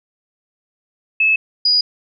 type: tone pair in turn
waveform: sine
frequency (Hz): 2600 / 4908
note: E7 / D#8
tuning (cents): -24 / -25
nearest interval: major seventh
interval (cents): 1099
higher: second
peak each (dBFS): -11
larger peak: neither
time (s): 1.2-1.36 / 1.65-1.81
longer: neither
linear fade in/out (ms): 5
effects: none